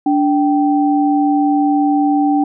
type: tone pair together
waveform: sine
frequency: 291.5 / 778.2 Hz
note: D4 / G5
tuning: -13 / -13 cents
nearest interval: octave + perfect fourth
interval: 1700 cents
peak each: -12 / -16 dBFS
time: 0.06-2.44 s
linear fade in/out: 5 ms
effects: none